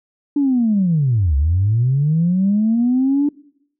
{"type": "linear two-way sweep", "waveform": "sine", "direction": "down then up", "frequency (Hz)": [293.7, 66.8, 293.7], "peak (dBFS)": -12, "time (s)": [0.36, 3.29], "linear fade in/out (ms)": 5, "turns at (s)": 1.36, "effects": ["noise-tail reverb RT60 0.8 s tail -24 dB re dry", "tanh soft clip ceiling -8 dBFS"]}